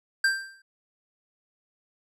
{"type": "tone with exponential decay", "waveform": "square", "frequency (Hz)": 1577, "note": "G6", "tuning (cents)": 10, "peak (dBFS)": -18, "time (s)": [0.24, 0.62], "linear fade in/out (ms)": 5, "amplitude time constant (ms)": 81, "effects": ["low-pass 9000 Hz 12 dB/octave"]}